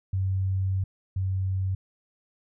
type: tone pair in turn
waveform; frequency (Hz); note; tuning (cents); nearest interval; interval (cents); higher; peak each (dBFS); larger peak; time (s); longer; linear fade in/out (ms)
sine; 95.2 / 94.8; F#2 / F#2; +50 / +43; unison; 7; first; -23 / -24; first; 0.13-0.84 / 1.16-1.75; first; 5
effects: none